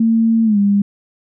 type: tone with pitch glide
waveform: sine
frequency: 226.3 to 201.6 Hz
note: A3 to G3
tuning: +49 to +49 cents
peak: -10 dBFS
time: 0-0.82 s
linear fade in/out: 5 ms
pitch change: -200 cents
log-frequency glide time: 0.44-0.58 s
effects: none